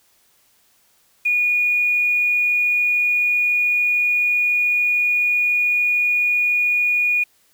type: tone with quantisation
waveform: sine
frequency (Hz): 2449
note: D#7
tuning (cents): -28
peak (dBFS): -15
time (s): 1.25-7.24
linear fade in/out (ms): 10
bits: 7
effects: white hiss -59 dBFS RMS until 7.53 s